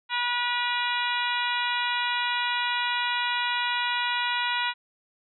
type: harmonic tone with a mistuned harmonic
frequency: 485 Hz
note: B4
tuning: 31 cents flat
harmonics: 2 / 3 / 4 / 5 / 6 / 7 / 8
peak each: -29 / -31 / -32 / -33 / -34 / -34 / -35 dBFS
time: 0.09-4.74 s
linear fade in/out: 50 ms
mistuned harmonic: 6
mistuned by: -24 cents
effects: none